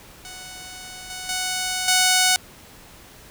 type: tone with level steps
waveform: 5% pulse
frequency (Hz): 740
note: F#5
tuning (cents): 0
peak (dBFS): -25 / -20 / -12 / -4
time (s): 0.25-2.36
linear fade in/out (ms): 0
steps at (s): 1.1 / 1.29 / 1.88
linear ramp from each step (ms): 2
effects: pink hiss -46 dBFS RMS until 3.3 s